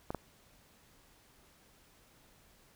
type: clicks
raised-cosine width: 1 ms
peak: -22 dBFS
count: 2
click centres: 0.105 / 0.147 s
effects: pink hiss -64 dBFS RMS until 2.75 s